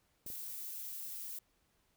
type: noise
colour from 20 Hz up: violet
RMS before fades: -44 dBFS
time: 0.26-1.39 s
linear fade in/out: 5 ms
type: clicks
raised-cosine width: 2 ms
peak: -40 dBFS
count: 2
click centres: 0.263 / 0.302 s
effects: pink hiss -75 dBFS RMS until 1.96 s